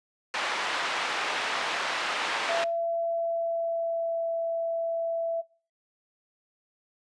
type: band-pass noise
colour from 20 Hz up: pink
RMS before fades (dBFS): -30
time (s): 0.34-2.64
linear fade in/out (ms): 0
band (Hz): 810 to 3200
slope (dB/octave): 12
type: tone with pitch glide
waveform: sine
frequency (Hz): 674 to 665.5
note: E5 to E5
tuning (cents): +38 to +16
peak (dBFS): -26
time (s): 2.48-5.42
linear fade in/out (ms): 20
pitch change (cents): -22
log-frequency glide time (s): 2.65-4.3
effects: noise-tail reverb RT60 0.4 s tail -23 dB re dry + resampled to 22050 Hz